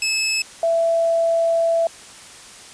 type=tone pair in turn; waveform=20% pulse / sine; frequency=2600 / 665.6 Hz; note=E7 / E5; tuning=-24 / +17 cents; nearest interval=2 octaves; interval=2359 cents; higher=first; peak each=-14 / -15 dBFS; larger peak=first; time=0.02-0.42 / 0.63-1.87 s; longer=second; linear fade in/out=2 ms; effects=white hiss -41 dBFS RMS until 2.73 s + resampled to 22050 Hz